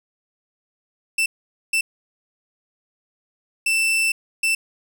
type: tone bursts at uneven times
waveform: 40% pulse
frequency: 2665 Hz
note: E7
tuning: 18 cents sharp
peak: -16 dBFS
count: 4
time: 1.18-1.26 / 1.73-1.81 / 3.66-4.12 / 4.43-4.55 s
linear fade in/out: 5 ms
effects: none